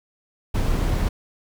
brown noise, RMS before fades -21 dBFS, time 0.54-1.09 s, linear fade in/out 10 ms, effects none

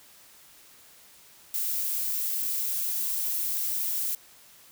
violet noise, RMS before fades -29 dBFS, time 1.54-4.15 s, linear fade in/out 2 ms, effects white hiss -54 dBFS RMS until 4.71 s

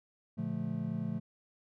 triangle chord, Bb major seventh, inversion none, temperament just, 116.54 / 145.68 / 174.81 / 218.5 Hz, Bb2 / D3 / F3 / A3, 0 / -14 / +2 / -12 cents, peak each -39 / -38 / -36 / -35 dBFS, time 0.37-1.2 s, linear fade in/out 20 ms, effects none

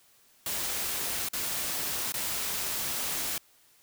white noise with dropouts, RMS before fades -32 dBFS, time 0.46-3.38 s, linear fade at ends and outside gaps 2 ms, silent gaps 1.287-1.333 / 2.122-2.14 s, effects white hiss -62 dBFS RMS until 3.82 s

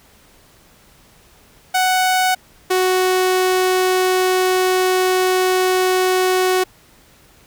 sawtooth tone pair in turn, 743 / 370.3 Hz, F#5 / F#4, +7 / +1 cents, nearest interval octave, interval 1206 cents, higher first, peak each -10 dBFS, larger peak neither, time 1.74-2.35 / 2.7-6.64 s, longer second, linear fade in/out 10 ms, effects pink hiss -50 dBFS RMS until 7.46 s

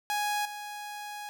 sawtooth tone with level steps, 830.6 Hz, G#5, in tune, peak -24 / -34 dBFS, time 0.1-1.29 s, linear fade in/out 0 ms, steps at 0.45 s, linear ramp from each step 5 ms, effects none

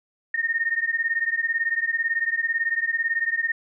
sine beating tone pair, 1831 / 1849 Hz, A#6 / A#6, -32 / -15 cents, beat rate 18 Hz, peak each -24 / -25 dBFS, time 0.34-3.52 s, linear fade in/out 5 ms, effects none

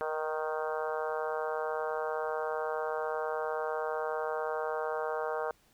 harmonic tone with a mistuned harmonic, 155.56 Hz, D#3, in tune, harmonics 3 / 4 / 5 / 6 / 7 / 8 / 9 / 10, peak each -35 / -37 / -39 / -41 / -42 / -43 / -44 / -45 dBFS, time 0.01-5.51 s, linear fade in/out 0 ms, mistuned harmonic 3, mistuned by +19 cents, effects pink hiss -66 dBFS RMS until 5.73 s

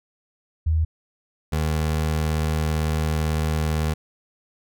sine / 25% pulse tone pair in turn, 79.7 / 77.92 Hz, D#2 / D#2, +42 / +3 cents, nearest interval unison, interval 39 cents, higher first, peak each -17 dBFS, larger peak neither, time 0.66-0.85 / 1.52-3.94 s, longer second, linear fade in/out 10 ms, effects none

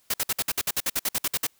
white noise bursts, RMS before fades -25 dBFS, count 15, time 0.1-1.469 s, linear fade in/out 5 ms, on 39 ms, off 56 ms, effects white hiss -64 dBFS RMS until 1.59 s

